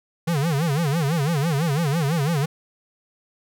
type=tone with vibrato; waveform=square; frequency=153.3 Hz; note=D#3; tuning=25 cents flat; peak=-20 dBFS; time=0.27-2.46 s; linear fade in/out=10 ms; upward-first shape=sine; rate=6 Hz; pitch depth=210 cents each way; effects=none